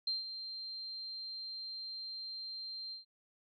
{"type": "tone with ADSR envelope", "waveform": "sine", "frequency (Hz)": 4160, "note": "C8", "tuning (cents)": -11, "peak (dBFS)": -31, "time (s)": [0.07, 3.05], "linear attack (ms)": 4, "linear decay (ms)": 160, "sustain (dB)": -10, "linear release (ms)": 130, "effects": []}